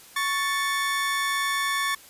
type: tone pair together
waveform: 30% pulse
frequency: 1108.7 / 1760 Hz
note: C#6 / A6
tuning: 0 / 0 cents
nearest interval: minor sixth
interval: 800 cents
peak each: -24 dBFS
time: 0.16-1.95 s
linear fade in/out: 5 ms
effects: white hiss -49 dBFS RMS until 2.09 s + resampled to 32000 Hz